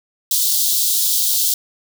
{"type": "high-pass noise", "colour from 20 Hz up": "white", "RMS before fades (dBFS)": -17, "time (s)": [0.31, 1.54], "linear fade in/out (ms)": 2, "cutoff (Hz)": 3400, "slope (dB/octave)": 48, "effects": []}